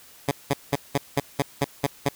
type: tone bursts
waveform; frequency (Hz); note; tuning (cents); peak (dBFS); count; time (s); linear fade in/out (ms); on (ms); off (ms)
10% pulse; 140.8; C#3; +27; -11; 9; 0.28-2.088; 5; 32; 190
effects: white hiss -50 dBFS RMS until 2.15 s